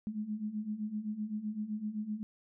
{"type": "beating tone pair", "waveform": "sine", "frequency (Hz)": [207.7, 215.5], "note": ["G#3", "A3"], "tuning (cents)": [0, -36], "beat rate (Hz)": 7.8, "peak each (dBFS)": [-40, -36], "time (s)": [0.07, 2.23], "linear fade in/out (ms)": 0, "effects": []}